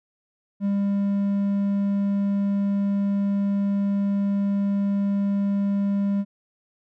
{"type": "tone", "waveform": "triangle", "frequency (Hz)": 200, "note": "G3", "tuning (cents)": 35, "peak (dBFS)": -18, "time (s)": [0.6, 6.25], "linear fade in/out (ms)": 50, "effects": []}